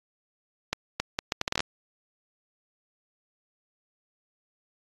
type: accelerating click train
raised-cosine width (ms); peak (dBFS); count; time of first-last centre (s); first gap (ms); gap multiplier
0.2; -8; 11; 0.73-1.605; 270; 0.7
effects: AAC 32 kbps